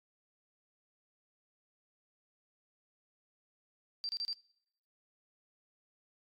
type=tone bursts; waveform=sine; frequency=4699 Hz; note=D8; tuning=in tune; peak=-34 dBFS; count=4; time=4.04-4.33 s; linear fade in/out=0 ms; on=50 ms; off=30 ms; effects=noise-tail reverb RT60 0.7 s tail -23 dB re dry + MP3 96 kbps